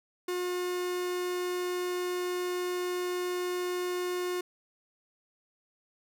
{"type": "tone", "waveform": "45% pulse", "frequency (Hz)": 359.3, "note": "F4", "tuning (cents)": 49, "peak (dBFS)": -30, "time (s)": [0.28, 4.41], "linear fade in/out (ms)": 5, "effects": []}